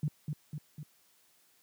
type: tone with echo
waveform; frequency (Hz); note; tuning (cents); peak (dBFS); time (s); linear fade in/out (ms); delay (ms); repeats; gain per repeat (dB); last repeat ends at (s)
sine; 150.1; D3; +38; -27; 0.03-0.08; 2; 250; 3; -4; 0.83
effects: white hiss -67 dBFS RMS until 1.62 s + high-pass 100 Hz 12 dB/octave